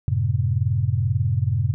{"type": "chord", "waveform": "sine", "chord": "F# diminished", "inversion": "none", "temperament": "just", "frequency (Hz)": [92.5, 111, 133.2], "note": ["F#2", "A2", "C3"], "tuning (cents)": [0, 16, 31], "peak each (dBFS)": [-23, -22, -23], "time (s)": [0.08, 1.74], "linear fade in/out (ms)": 0, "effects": []}